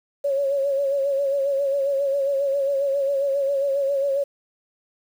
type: tone with vibrato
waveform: sine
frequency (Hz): 554.4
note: C#5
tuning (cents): 0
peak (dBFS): -19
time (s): 0.24-4.24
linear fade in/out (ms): 10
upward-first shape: sine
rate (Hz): 7.4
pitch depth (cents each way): 48
effects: 8-bit